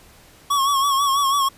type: tone with vibrato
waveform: square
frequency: 1108.7 Hz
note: C#6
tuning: in tune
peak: -17 dBFS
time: 0.5-1.49 s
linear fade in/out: 10 ms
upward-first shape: sine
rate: 6.1 Hz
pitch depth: 58 cents each way
effects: pink hiss -49 dBFS RMS until 1.57 s + resampled to 32000 Hz